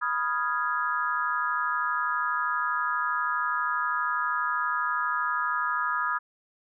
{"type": "chord", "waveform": "sine", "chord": "F half-diminished seventh", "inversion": "second", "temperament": "equal", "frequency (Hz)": [987.8, 1244.5, 1396.9, 1661.2], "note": ["Cb6", "Eb6", "F6", "Ab6"], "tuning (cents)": [0, 0, 0, 0], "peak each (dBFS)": [-32, -28, -32, -31], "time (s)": [0.01, 6.19], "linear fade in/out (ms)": 20, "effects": []}